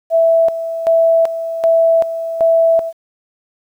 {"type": "tone with tremolo", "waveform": "sine", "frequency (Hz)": 659.3, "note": "E5", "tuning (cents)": 0, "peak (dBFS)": -8, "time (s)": [0.1, 2.93], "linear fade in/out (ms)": 50, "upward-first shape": "square", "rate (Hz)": 1.3, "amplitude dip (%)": 70, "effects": ["8-bit"]}